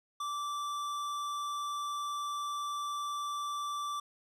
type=tone with tanh clipping; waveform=sine; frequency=1167 Hz; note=D6; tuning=11 cents flat; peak=-36 dBFS; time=0.2-4 s; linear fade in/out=5 ms; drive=16 dB; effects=none